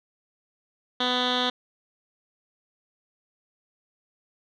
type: tone with low-pass filter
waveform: 10% pulse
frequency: 249.3 Hz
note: B3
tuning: 16 cents sharp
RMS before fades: -25 dBFS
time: 1-1.5 s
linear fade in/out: 5 ms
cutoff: 3500 Hz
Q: 5.3
effects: none